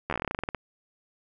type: slowing click train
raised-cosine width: 0.5 ms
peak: -14 dBFS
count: 16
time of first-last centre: 0.1-0.547 s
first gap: 12 ms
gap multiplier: 1.12
effects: none